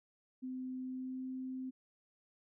sine tone with pitch glide, 257 to 259.1 Hz, C4 to C4, -31 to -17 cents, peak -39 dBFS, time 0.42-1.71 s, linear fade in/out 20 ms, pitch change +14 cents, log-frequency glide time 0.83-1.26 s, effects none

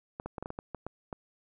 clicks, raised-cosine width 1 ms, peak -23 dBFS, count 10, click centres 0.199 / 0.26 / 0.382 / 0.426 / 0.459 / 0.504 / 0.589 / 0.747 / 0.866 / 1.128 s, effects none

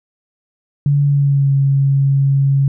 sine tone with pitch glide, 143 to 137.89 Hz, D3 to C#3, -46 to -9 cents, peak -10 dBFS, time 0.86-2.68 s, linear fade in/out 2 ms, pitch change -63 cents, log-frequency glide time 1.04-1.53 s, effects none

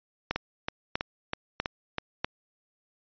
two click trains, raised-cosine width 0.3 ms, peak -11 / -13 dBFS, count 4 / 6, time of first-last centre 0.31-2.245 / 0.36-1.983 s, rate 1.55 / 3.08 Hz, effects resampled to 11025 Hz

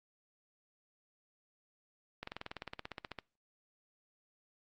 slowing click train, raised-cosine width 0.3 ms, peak -25 dBFS, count 18, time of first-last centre 2.23-3.188 s, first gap 44 ms, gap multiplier 1.03, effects noise-tail reverb RT60 0.4 s tail -26 dB re dry + Opus 48 kbps

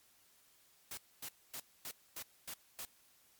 white noise bursts, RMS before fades -45 dBFS, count 7, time 0.91-2.851 s, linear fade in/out 2 ms, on 63 ms, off 250 ms, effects white hiss -68 dBFS RMS until 3.39 s + MP3 96 kbps

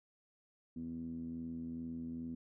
10% pulse tone with low-pass filter, 82.41 Hz, E2, in tune, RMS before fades -43 dBFS, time 0.76-2.35 s, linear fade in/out 5 ms, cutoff 240 Hz, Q 6.7, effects none

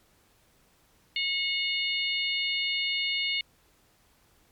harmonic tone with a mistuned harmonic, 720 Hz, F#5, 47 cents flat, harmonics 3 / 4 / 5 / 6, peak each -30 / -30 / -34 / -35 dBFS, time 1.16-3.41 s, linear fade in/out 2 ms, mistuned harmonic 3, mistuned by +19 cents, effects pink hiss -64 dBFS RMS until 4.51 s + MP3 96 kbps

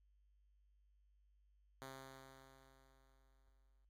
5% pulse tone with exponential decay, 133.4 Hz, C3, 34 cents sharp, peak -38 dBFS, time 1.82-3.85 s, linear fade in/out 0 ms, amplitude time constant 440 ms, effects added 50 Hz sine -70 dBFS peak until 3.89 s + AAC 64 kbps

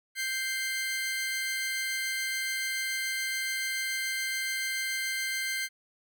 sawtooth tone pair together, 1568 / 2093 Hz, G6 / C7, 0 / 0 cents, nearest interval perfect fourth, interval 500 cents, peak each -31 / -28 dBFS, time 0.15-5.69 s, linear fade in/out 50 ms, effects none

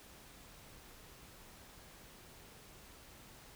silence, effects pink hiss -57 dBFS RMS until 3.55 s

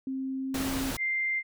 sine tone with pitch glide, 265.1 to 267.9 Hz, C4 to C4, +23 to +41 cents, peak -30 dBFS, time 0.07-0.91 s, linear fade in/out 2 ms, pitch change +18 cents, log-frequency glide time 0.39-0.7 s
pink noise, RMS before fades -34 dBFS, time 0.54-0.97 s, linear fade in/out 5 ms
sine tone, 2093 Hz, C7, in tune, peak -26 dBFS, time 0.97-1.43 s, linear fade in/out 50 ms
effects none

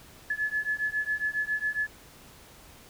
sine beating tone pair, 1712 / 1719.3 Hz, A6 / A6, -48 / -41 cents, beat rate 7.3 Hz, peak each -30 dBFS, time 0.3-1.87 s, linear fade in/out 5 ms, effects pink hiss -52 dBFS RMS until 2.89 s

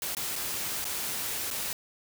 white noise with dropouts, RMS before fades -33 dBFS, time 0.02-1.73 s, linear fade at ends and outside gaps 1 ms, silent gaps 0.149-0.168 / 0.357-0.361 / 0.844-0.852 / 1.504-1.511 s, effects none

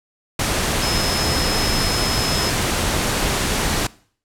sine tone in noise, 5160 Hz, E8, 38 cents flat, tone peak -24 dBFS, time 0.82-2.5 s, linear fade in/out 5 ms, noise pink, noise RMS -20 dBFS, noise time 0.39-3.87 s, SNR -7 dB, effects noise-tail reverb RT60 0.5 s tail -21 dB re dry + low-pass 11000 Hz 12 dB/octave

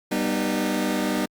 sawtooth chord, G augmented, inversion none, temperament just, 196 / 245 / 306.2 Hz, G3 / B3 / D#4, 0 / -14 / -28 cents, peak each -23 / -23 / -22 dBFS, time 0.11-1.26 s, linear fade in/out 10 ms, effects Opus 48 kbps

